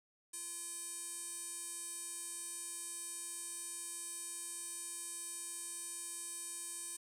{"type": "tone with band-pass filter", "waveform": "square", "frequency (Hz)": 342.9, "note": "F4", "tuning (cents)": -32, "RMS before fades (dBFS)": -45, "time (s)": [0.33, 6.97], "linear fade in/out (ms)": 10, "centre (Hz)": 8800, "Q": 6, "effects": ["12-bit"]}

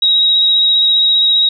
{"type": "tone with vibrato", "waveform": "sine", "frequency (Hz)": 3813, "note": "A#7", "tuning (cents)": 38, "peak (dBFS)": -8, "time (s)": [0.02, 1.49], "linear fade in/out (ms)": 5, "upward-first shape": "sine", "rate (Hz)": 15, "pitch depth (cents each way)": 16, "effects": []}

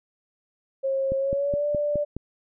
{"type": "tone with pitch glide", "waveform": "sine", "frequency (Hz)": [539, 587.8], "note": ["C#5", "D5"], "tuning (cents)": [-49, 1], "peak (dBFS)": -22, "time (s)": [0.83, 2.05], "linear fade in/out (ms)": 20, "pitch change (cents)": 150, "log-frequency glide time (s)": [1.17, 1.66]}
{"type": "click train", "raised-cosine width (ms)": 3, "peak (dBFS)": -18, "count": 6, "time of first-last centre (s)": [1.12, 2.166], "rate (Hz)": 4.78}
{"effects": []}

